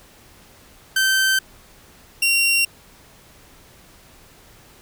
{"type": "tone pair in turn", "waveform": "sawtooth", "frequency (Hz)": [1549, 2750], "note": ["G6", "F7"], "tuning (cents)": [-21, -27], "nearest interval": "minor seventh", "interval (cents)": 994, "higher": "second", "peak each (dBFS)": -12, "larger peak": "neither", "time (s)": [[0.96, 1.39], [2.22, 2.65]], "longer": "neither", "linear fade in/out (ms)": 5, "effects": ["pink hiss -49 dBFS RMS until 4.81 s"]}